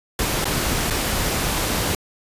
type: noise with dropouts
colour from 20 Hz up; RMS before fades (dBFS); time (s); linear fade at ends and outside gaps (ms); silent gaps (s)
pink; -22; 0.19-1.95; 2; 0.444-0.454 / 0.902-0.906
effects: resampled to 32000 Hz